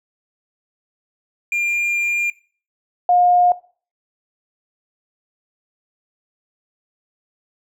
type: tone pair in turn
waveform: triangle / sine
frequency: 2399 / 713.2 Hz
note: D7 / F5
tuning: +36 / +36 cents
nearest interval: octave + major sixth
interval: 2100 cents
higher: first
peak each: -16 / -11 dBFS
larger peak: second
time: 1.52-2.3 / 3.09-3.52 s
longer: first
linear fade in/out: 2 ms
effects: noise-tail reverb RT60 0.4 s tail -18 dB re dry